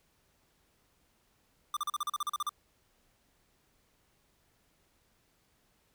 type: tone bursts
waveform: square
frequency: 1188 Hz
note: D6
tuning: 20 cents sharp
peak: -31 dBFS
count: 12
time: 1.74-2.493 s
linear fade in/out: 2 ms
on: 27 ms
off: 39 ms
effects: pink hiss -71 dBFS RMS until 5.94 s